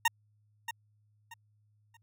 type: tone with echo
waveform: 20% pulse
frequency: 925 Hz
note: A#5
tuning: 14 cents flat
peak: -18 dBFS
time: 0.05-0.08 s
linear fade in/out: 5 ms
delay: 630 ms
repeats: 3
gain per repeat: -11 dB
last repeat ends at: 1.97 s
effects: added 105 Hz sine -66 dBFS peak until 2.02 s